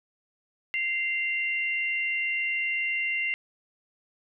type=tone pair together; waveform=sine; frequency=2091 / 2759 Hz; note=C7 / F7; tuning=-2 / -22 cents; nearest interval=perfect fourth; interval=480 cents; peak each=-27 / -30 dBFS; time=0.74-3.34 s; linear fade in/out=0 ms; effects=none